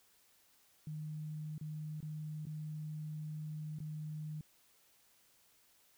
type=tone with dropouts; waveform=sine; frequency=153.4 Hz; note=D#3; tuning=24 cents flat; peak=-40 dBFS; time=0.87-4.41 s; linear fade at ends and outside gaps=2 ms; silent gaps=1.58-1.611 / 2.005-2.027 / 2.454-2.468 / 3.787-3.802 s; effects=white hiss -69 dBFS RMS until 5.97 s